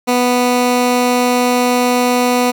15% pulse tone, 246.9 Hz, B3, in tune, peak -5 dBFS, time 0.07-2.52 s, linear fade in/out 20 ms, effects none

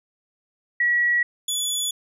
sine / 20% pulse tone pair in turn, 1925 / 3430 Hz, B6 / A7, -45 / -45 cents, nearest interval minor seventh, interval 1000 cents, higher second, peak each -17 dBFS, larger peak neither, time 0.8-1.23 / 1.48-1.91 s, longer neither, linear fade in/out 5 ms, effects none

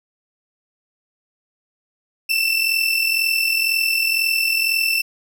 30% pulse tone pair together, 2649 / 2691 Hz, E7 / E7, +8 / +35 cents, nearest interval unison, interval 27 cents, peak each -17 dBFS, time 2.29-5.02 s, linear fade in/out 10 ms, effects none

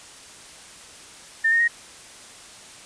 sine tone with pitch steps, 1799 / 1846 / 1873 Hz, A6 / A#6 / A#6, +38 / -17 / +8 cents, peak -16 dBFS, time 1.44-1.68 s, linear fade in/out 10 ms, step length 80 ms, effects white hiss -44 dBFS RMS until 2.85 s + resampled to 22050 Hz

